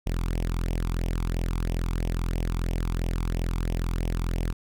sawtooth tone with flanger, 42.44 Hz, F1, 49 cents flat, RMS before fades -27 dBFS, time 0.06-4.53 s, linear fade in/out 10 ms, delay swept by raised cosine 0.34 to 0.88 ms, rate 3 Hz, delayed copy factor +0.7, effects none

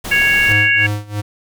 pink noise, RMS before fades -26 dBFS, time 0.04-0.53 s, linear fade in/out 10 ms
harmonic tone, 554.4 Hz, C#5, in tune, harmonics 3 / 4 / 5, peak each -14 / -15 / -16 dBFS, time 0.11-0.87 s, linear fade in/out 10 ms
square tone with tremolo, 104.1 Hz, G#2, 5 cents sharp, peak -17 dBFS, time 0.48-1.22 s, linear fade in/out 20 ms, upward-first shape sine, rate 3 Hz, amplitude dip 90%
effects none

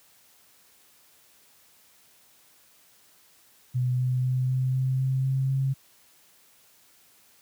sine tone with pitch steps, 125.6 / 126.84 / 128.09 / 129.36 / 130.63 / 131.92 / 133.22 / 134.54 Hz, B2 / B2 / C3 / C3 / C3 / C3 / C3 / C3, +30 / +47 / -36 / -19 / -2 / +15 / +32 / +49 cents, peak -22 dBFS, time 3.74-5.74 s, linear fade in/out 20 ms, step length 250 ms, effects white hiss -59 dBFS RMS until 7.41 s + high-pass 60 Hz 12 dB/octave

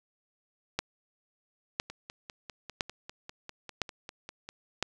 two click trains, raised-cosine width 0.2 ms, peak -11 / -24 dBFS, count 5 / 14, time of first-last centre 0.79-4.826 / 1.9-4.49 s, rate 0.991 / 5.02 Hz, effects none

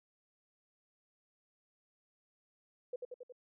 sine tone with echo, 496.8 Hz, B4, 10 cents sharp, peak -36 dBFS, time 2.93-2.96 s, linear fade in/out 5 ms, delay 91 ms, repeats 4, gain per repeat -3 dB, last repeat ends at 3.324 s, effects none

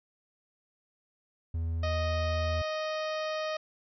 triangle tone, 82.41 Hz, E2, in tune, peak -27 dBFS, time 1.54-2.62 s, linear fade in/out 5 ms
harmonic tone, 622.3 Hz, D#5, in tune, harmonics 1 / 2 / 3 / 4 / 5 / 6 / 7 / 8 / 9, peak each -32 / -38 / -42 / -44 / -46 / -48 / -49 / -50 / -51 dBFS, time 1.83-3.57 s, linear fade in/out 5 ms
effects none

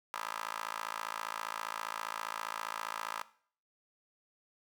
15% pulse tone with high-pass filter, 55 Hz, A1, in tune, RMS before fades -40 dBFS, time 0.14-3.23 s, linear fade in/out 0 ms, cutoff 1100 Hz, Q 3.3, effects noise-tail reverb RT60 0.5 s tail -17 dB re dry

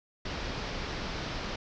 pink low-pass noise, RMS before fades -36 dBFS, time 0.25-1.56 s, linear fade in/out 5 ms, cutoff 5600 Hz, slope 48 dB/octave, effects none

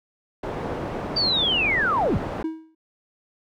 white low-pass noise, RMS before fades -30 dBFS, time 0.43-2.43 s, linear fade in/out 5 ms, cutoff 690 Hz, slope 12 dB/octave
sine linear sweep, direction down, 4699 to 36.18 Hz, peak -19 dBFS, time 1.16-2.18 s, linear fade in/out 10 ms
triangle tone with exponential decay, 320 Hz, D#4, 49 cents sharp, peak -19 dBFS, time 2.44-2.75 s, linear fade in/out 5 ms, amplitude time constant 67 ms
effects none

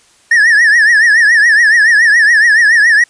triangle tone with vibrato, 1788 Hz, A6, 27 cents sharp, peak -3 dBFS, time 0.31-3.04 s, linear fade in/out 5 ms, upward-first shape triangle, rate 7.1 Hz, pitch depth 150 cents each way, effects white hiss -48 dBFS RMS until 3.09 s + resampled to 22050 Hz

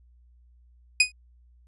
sawtooth tone with exponential decay, 2489 Hz, D#7, in tune, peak -9 dBFS, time 1-1.12 s, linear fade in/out 5 ms, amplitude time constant 24 ms, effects added 60 Hz sine -54 dBFS peak until 1.67 s + resampled to 24000 Hz

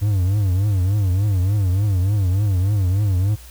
triangle tone with vibrato, 97.2 Hz, G2, 14 cents flat, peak -13 dBFS, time 0.01-3.36 s, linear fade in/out 20 ms, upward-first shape triangle, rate 3.4 Hz, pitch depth 180 cents each way, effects added 60 Hz sine -39 dBFS peak until 3.5 s + white hiss -45 dBFS RMS until 3.5 s

